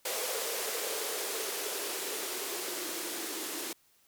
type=noise with band-pass filter sweep; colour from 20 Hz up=violet; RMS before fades=-36 dBFS; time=0.05-3.73 s; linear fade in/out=5 ms; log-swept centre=490 to 320 Hz; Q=6; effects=white hiss -67 dBFS RMS until 4.07 s